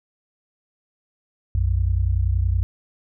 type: tone pair together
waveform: sine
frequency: 60.54 / 91.2 Hz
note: B1 / F#2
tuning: -34 / -24 cents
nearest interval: perfect fifth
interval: 710 cents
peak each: -20 dBFS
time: 1.55-2.63 s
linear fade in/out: 0 ms
effects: none